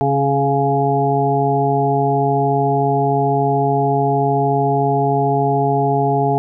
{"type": "harmonic tone with a mistuned harmonic", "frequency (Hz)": 139.5, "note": "C#3", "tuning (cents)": 11, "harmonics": [1, 2, 3, 5, 6], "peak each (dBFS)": [-19, -23, -19, -19, -20], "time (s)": [0.01, 6.38], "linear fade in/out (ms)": 0, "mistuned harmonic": 2, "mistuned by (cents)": -22, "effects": []}